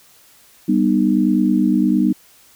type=chord; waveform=sine; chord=G augmented; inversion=none; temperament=just; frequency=196 / 245 / 306.2 Hz; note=G3 / B3 / D#4; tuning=0 / -14 / -28 cents; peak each=-17 dBFS; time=0.68-2.13 s; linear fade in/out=10 ms; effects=white hiss -50 dBFS RMS until 2.55 s